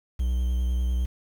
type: tone with vibrato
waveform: triangle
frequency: 61.74 Hz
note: B1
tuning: in tune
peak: -20 dBFS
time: 0.19-1.06 s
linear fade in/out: 10 ms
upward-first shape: sine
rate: 10 Hz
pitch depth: 24 cents each way
effects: 8-bit